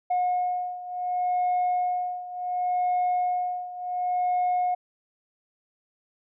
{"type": "beating tone pair", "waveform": "sine", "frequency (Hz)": [722, 722.69], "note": ["F#5", "F#5"], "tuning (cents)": [-43, -41], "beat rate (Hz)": 0.69, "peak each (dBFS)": [-24, -27], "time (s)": [0.1, 4.75], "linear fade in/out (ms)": 10, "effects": ["tanh soft clip ceiling -19 dBFS"]}